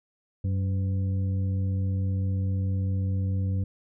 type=harmonic tone with a mistuned harmonic; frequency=95.4 Hz; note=G2; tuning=47 cents flat; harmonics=1 / 2 / 3 / 5; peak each=-24 / -34 / -42 / -46 dBFS; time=0.44-3.64 s; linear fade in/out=5 ms; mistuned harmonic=5; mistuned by=+80 cents; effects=none